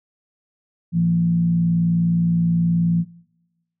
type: tone with frequency modulation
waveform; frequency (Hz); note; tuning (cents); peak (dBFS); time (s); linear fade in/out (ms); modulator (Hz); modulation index
sine; 169.9; F3; -47; -15; 0.92-3.05; 50; 59.1; 0.38
effects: noise-tail reverb RT60 1.0 s tail -23 dB re dry